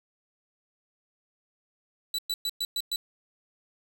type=tone bursts; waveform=40% pulse; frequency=3952 Hz; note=B7; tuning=in tune; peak=-26 dBFS; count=6; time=2.14-2.96 s; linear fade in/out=2 ms; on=45 ms; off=110 ms; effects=none